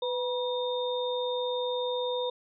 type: tone cluster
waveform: sine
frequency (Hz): 498.8 / 964 / 3652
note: B4 / B5 / A#7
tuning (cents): +17 / -42 / -36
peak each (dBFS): -29 / -36 / -36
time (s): 0.02-2.3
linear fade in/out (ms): 5
effects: none